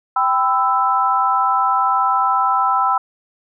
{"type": "chord", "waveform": "sine", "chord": "E minor", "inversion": "first", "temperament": "equal with one note detuned", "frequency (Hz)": [784, 1005, 1318.5], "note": ["G5", "B5", "E6"], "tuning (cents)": [0, 30, 0], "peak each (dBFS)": [-19, -18, -17], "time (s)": [0.16, 2.98], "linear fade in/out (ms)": 5, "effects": []}